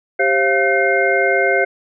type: tone cluster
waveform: sine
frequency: 393.1 / 533 / 689 / 1524 / 2124 Hz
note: G4 / C5 / F5 / G6 / C7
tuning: +5 / +32 / -24 / -49 / +25 cents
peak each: -19 dBFS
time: 0.19-1.65 s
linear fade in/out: 10 ms
effects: none